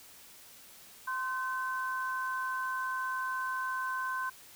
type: tone pair together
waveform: sine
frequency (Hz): 1040 / 1529.5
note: C6 / G6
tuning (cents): -11 / -43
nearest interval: perfect fifth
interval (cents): 668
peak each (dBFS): -34 / -35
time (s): 1.07-4.3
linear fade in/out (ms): 10
effects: white hiss -54 dBFS RMS until 4.55 s